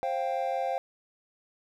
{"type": "chord", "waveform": "triangle", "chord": "C suspended fourth", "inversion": "none", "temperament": "equal with one note detuned", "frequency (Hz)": [529.9, 698.5, 784], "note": ["C5", "F5", "G5"], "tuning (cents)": [22, 0, 0], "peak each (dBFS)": -30, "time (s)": [0.03, 0.78], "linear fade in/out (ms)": 0, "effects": []}